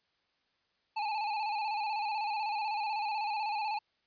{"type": "tone with vibrato", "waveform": "square", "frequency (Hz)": 850, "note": "G#5", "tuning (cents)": 40, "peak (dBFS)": -32, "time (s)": [0.96, 3.79], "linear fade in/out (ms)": 10, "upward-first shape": "square", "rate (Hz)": 16, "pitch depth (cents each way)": 54, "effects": ["white hiss -75 dBFS RMS until 4.06 s", "resampled to 11025 Hz"]}